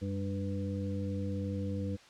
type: harmonic tone with a mistuned harmonic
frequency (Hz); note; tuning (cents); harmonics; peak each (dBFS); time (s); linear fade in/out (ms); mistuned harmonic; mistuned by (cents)
98.7; G2; +12; 1 / 2 / 3 / 5; -35 / -37 / -41 / -42; 0.01-1.97; 20; 1; -72
effects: white hiss -57 dBFS RMS until 2.09 s + low-pass 5000 Hz 12 dB/octave